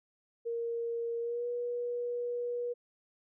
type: tone with pitch glide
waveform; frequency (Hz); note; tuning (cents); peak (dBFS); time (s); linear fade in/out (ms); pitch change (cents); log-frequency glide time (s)
sine; 466.2 to 482.9; A#4 to B4; 0 to -39; -32; 0.45-2.74; 20; +61; 1.2-1.47
effects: none